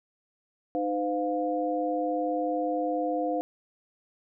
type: tone cluster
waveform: sine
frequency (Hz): 306.5 / 511 / 705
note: D#4 / C5 / F5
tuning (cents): -26 / -41 / +16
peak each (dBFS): -30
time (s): 0.75-3.41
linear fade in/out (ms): 0
effects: none